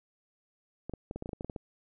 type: clicks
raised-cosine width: 2 ms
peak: -24 dBFS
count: 12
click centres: 0.896 / 0.937 / 1.111 / 1.16 / 1.224 / 1.259 / 1.292 / 1.332 / 1.409 / 1.446 / 1.498 / 1.562 s
effects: none